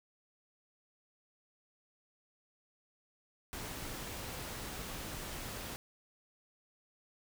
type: noise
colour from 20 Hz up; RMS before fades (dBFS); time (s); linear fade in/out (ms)
pink; -43; 3.53-5.76; 0
effects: none